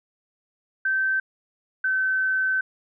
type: tone pair in turn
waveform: sine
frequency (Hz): 1549 / 1532.1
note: G6 / G6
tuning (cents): -21 / -40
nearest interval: unison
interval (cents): 19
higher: first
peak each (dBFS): -20 / -20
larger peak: neither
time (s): 0.85-1.2 / 1.84-2.61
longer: second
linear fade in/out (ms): 5
effects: none